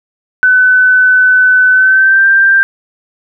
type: tone with pitch glide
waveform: sine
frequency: 1507 to 1579.2 Hz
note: F#6 to G6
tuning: +31 to +12 cents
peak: -4 dBFS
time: 0.43-2.63 s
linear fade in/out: 0 ms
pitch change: +81 cents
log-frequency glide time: 1.71-2.26 s
effects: none